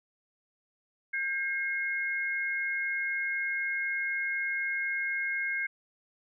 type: tone pair together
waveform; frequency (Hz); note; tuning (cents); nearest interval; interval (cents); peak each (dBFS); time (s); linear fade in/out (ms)
sine; 1598 / 2154; G6 / C7; +33 / +50; perfect fourth; 517; -32 / -31; 1.13-5.67; 10
effects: none